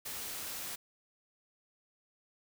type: noise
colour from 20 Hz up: white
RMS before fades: -41 dBFS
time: 0.05-0.76 s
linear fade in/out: 10 ms
effects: none